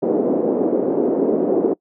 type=band-pass noise; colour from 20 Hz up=white; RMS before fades=-18 dBFS; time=0.02-1.74 s; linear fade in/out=10 ms; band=260 to 450 Hz; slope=24 dB/octave; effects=noise-tail reverb RT60 0.1 s tail -23 dB re dry